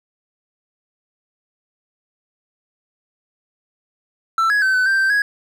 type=tone with pitch steps; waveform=triangle; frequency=1334 / 1671 / 1537 / 1509 / 1572 / 1561 / 1661 Hz; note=E6 / G#6 / G6 / F#6 / G6 / G6 / G#6; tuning=+20 / +10 / -35 / +34 / +4 / -8 / 0 cents; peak=-12 dBFS; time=4.38-5.22 s; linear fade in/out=2 ms; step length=120 ms; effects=none